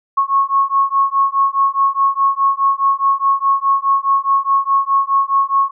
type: beating tone pair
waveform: sine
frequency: 1095 / 1099.8 Hz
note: C#6 / C#6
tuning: -22 / -14 cents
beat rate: 4.8 Hz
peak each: -15 dBFS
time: 0.17-5.71 s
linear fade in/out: 10 ms
effects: none